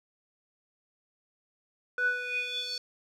square tone with band-pass filter sweep, 493.9 Hz, B4, in tune, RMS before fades -32 dBFS, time 1.98-2.78 s, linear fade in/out 2 ms, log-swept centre 1300 to 4800 Hz, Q 7.7, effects none

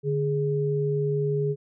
sine tone pair together, 146.6 / 415.3 Hz, D3 / G#4, -3 / 0 cents, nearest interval octave + tritone, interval 1803 cents, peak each -25 dBFS, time 0.03-1.56 s, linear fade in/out 50 ms, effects none

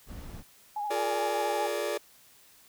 brown noise, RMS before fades -42 dBFS, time 0.06-0.44 s, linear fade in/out 50 ms
sine tone with vibrato, 831 Hz, G#5, 1 cent sharp, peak -30 dBFS, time 0.76-1.67 s, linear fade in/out 5 ms, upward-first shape sine, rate 13 Hz, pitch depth 40 cents each way
40% pulse chord, Bb dominant seventh, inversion second, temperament just, 349.6 / 419.5 / 466.2 / 582.7 Hz, F4 / Ab4 / Bb4 / D5, +2 / +17 / 0 / -14 cents, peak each -37 / -33 / -36 / -32 dBFS, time 0.9-1.98 s, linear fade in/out 10 ms
effects white hiss -58 dBFS RMS until 2.68 s

